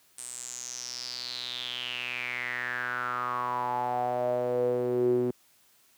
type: tone with band-pass filter sweep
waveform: sawtooth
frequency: 123.47 Hz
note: B2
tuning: in tune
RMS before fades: -31 dBFS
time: 0.18-5.31 s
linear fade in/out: 5 ms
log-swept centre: 8800 to 320 Hz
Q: 7.3
effects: white hiss -63 dBFS RMS until 5.97 s + high-pass 60 Hz 12 dB/octave